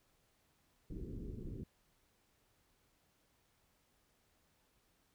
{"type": "low-pass noise", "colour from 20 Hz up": "pink", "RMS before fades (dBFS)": -45, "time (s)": [0.9, 1.64], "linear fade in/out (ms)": 5, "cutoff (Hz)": 420, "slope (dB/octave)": 48, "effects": ["pink hiss -75 dBFS RMS until 5.14 s"]}